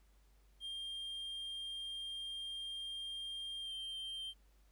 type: tone with pitch glide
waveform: triangle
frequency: 3200 to 3152 Hz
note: G7 to G7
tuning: +35 to +9 cents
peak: -40 dBFS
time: 0.6-4.34 s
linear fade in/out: 50 ms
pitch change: -26 cents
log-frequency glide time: 3.61-3.73 s
effects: added 50 Hz sine -64 dBFS peak until 4.71 s + pink hiss -75 dBFS RMS until 4.71 s